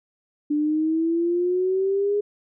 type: exponential sweep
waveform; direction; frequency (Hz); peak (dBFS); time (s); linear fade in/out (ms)
sine; up; 293.7 to 415.3; -19; 0.5-2.21; 10
effects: none